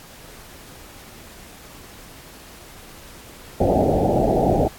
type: low-pass noise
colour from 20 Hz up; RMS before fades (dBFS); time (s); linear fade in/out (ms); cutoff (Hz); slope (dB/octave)
white; -18; 3.6-4.68; 5; 800; 96
effects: pink hiss -43 dBFS RMS until 4.78 s + AAC 64 kbps